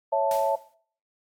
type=chord; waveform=sine; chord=A major; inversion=first; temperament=equal; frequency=554.4 / 659.3 / 880 Hz; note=C#5 / E5 / A5; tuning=0 / 0 / 0 cents; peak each=-25 / -25 / -25 dBFS; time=0.12-0.56 s; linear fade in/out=10 ms
type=noise with exponential decay; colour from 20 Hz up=white; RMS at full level=-36 dBFS; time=0.31-0.74 s; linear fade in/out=1 ms; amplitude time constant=92 ms
effects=noise-tail reverb RT60 0.5 s tail -19 dB re dry + AAC 64 kbps